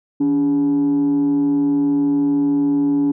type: tone with frequency modulation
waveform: sine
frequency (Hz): 284.7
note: C#4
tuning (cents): +46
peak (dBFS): -12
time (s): 0.2-3.12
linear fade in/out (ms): 10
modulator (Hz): 126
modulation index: 0.26
effects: tanh soft clip ceiling -12 dBFS